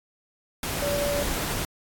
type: tone in noise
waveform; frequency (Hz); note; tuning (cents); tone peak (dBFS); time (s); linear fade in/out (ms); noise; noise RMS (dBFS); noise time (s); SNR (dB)
sine; 575; D5; -37; -25; 0.82-1.23; 2; pink; -29; 0.63-1.65; +1
effects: AAC 64 kbps